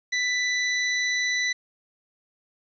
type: tone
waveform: sawtooth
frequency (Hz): 1985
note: B6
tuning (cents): +8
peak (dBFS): -19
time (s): 0.12-1.53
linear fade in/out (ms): 10
effects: resampled to 16000 Hz + 9-bit